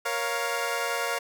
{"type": "chord", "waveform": "15% pulse", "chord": "Bb minor", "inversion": "none", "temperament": "equal with one note detuned", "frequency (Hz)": [469.1, 554.4, 698.5], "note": ["Bb4", "Db5", "F5"], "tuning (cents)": [11, 0, 0], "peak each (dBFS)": -25, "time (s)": [0.05, 1.19], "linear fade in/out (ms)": 10, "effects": []}